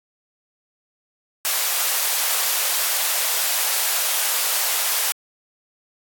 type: high-pass noise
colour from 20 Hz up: white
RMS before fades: -21 dBFS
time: 1.45-5.12 s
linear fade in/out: 0 ms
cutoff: 550 Hz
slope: 24 dB/octave
effects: AAC 64 kbps